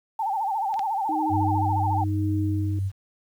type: tone with vibrato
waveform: sine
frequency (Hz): 834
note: G#5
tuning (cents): +7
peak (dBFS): -23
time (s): 0.19-2.04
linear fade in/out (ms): 5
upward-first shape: sine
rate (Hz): 14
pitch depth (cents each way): 150
type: clicks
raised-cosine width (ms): 0.2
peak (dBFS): -24 / -19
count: 2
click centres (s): 0.741 / 0.793
type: tone with tremolo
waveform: sine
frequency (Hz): 311.1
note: D#4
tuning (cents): 0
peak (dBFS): -25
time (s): 1.09-2.79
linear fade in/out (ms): 2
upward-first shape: sine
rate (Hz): 0.99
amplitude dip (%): 65
type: tone with pitch glide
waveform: sine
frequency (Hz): 98 to 96.82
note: G2 to G2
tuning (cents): 0 to -21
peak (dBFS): -23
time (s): 1.29-2.92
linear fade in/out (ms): 50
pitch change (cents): -21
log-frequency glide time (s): 1.64-2.55
effects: 9-bit